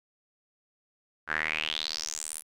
sawtooth tone with band-pass filter sweep, 77.78 Hz, D#2, in tune, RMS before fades -33 dBFS, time 1.27-2.43 s, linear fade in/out 50 ms, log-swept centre 1500 to 11000 Hz, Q 5.8, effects none

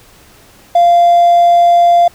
triangle tone with hard clipping, 693 Hz, F5, 14 cents flat, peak -5 dBFS, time 0.75-2.08 s, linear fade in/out 5 ms, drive 4 dB, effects pink hiss -43 dBFS RMS until 2.14 s

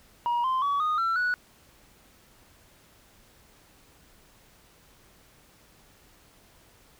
sine tone with pitch steps, 954 / 1040.3 / 1134.5 / 1237.2 / 1349.2 / 1471.3 Hz, A#5 / C6 / C#6 / D#6 / E6 / F#6, +40 / -10 / +40 / -10 / +40 / -10 cents, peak -21 dBFS, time 0.26-1.34 s, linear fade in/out 0 ms, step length 180 ms, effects tanh soft clip ceiling -22 dBFS + pink hiss -58 dBFS RMS until 6.99 s

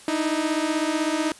sawtooth beating tone pair, 304.3 / 320.3 Hz, D#4 / E4, -38 / -50 cents, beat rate 16 Hz, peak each -21 dBFS, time 0.08-1.32 s, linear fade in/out 2 ms, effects white hiss -47 dBFS RMS until 1.39 s + resampled to 24000 Hz

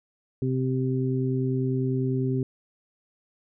harmonic tone, 130 Hz, C3, 11 cents flat, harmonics 1 / 2 / 3, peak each -25 / -28 / -30 dBFS, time 0.42-2.43 s, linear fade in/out 2 ms, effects none

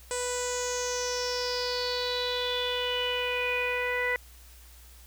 sawtooth tone with low-pass filter sweep, 493.9 Hz, B4, in tune, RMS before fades -30 dBFS, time 0.11-4.16 s, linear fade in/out 0 ms, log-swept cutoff 8200 to 2000 Hz, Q 7.3, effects added 60 Hz sine -50 dBFS peak until 5.06 s + white hiss -55 dBFS RMS until 5.06 s

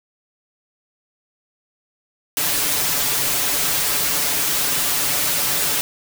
white noise with comb filter, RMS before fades -20 dBFS, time 2.37-5.81 s, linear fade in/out 0 ms, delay 6.9 ms, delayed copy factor +0.85, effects none

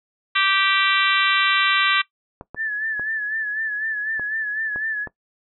harmonic tone, 390 Hz, G4, 9 cents flat, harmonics 3 / 4 / 5 / 6 / 7 / 8 / 9 / 10, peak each -22 / -23 / -24 / -25 / -25 / -26 / -27 / -27 dBFS, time 0.35-2.02 s, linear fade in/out 10 ms
clicks, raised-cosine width 1 ms, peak -20 dBFS, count 6, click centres 2.411 / 2.546 / 2.996 / 4.196 / 4.76 / 5.073 s
sine tone with vibrato, 1730 Hz, A6, 30 cents flat, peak -22 dBFS, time 2.56-5.08 s, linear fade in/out 50 ms, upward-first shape sine, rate 4 Hz, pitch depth 58 cents each way
effects noise-tail reverb RT60 0.1 s tail -18 dB re dry

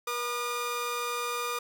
sawtooth tone pair together, 481.4 / 1213.1 Hz, B4 / D#6, -44 / -44 cents, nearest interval octave + major third, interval 1600 cents, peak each -31 / -28 dBFS, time 0.07-1.59 s, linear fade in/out 5 ms, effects none

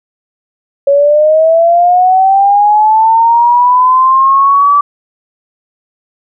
sine linear sweep, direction up, 554.4 to 1160 Hz, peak -4 dBFS, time 0.87-4.81 s, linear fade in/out 5 ms, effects none

